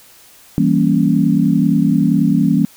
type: chord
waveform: sine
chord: E diminished seventh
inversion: none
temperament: equal with one note detuned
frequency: 164.81 / 195.32 / 233.1 / 277.2 Hz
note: E3 / G3 / Bb3 / Db4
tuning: 0 / -6 / 0 / 0 cents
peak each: -16 dBFS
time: 0.58-2.65 s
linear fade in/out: 0 ms
effects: white hiss -45 dBFS RMS until 2.76 s